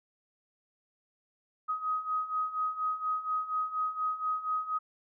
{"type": "beating tone pair", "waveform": "sine", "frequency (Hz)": [1256, 1260.2], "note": ["D#6", "D#6"], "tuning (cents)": [16, 22], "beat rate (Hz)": 4.2, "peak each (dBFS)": [-35, -31], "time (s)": [1.68, 4.79], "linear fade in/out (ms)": 20, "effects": []}